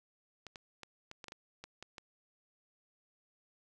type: clicks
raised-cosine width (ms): 0.2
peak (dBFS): -29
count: 10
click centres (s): 0.467 / 0.558 / 0.833 / 1.114 / 1.242 / 1.283 / 1.321 / 1.64 / 1.826 / 1.982
effects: none